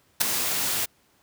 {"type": "noise with ADSR envelope", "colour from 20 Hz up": "white", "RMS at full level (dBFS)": -17, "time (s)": [0.2, 0.86], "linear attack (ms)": 16, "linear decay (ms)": 4, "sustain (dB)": -9, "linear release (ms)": 15, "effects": ["pink hiss -63 dBFS RMS until 1.22 s", "high-pass 80 Hz 12 dB/octave"]}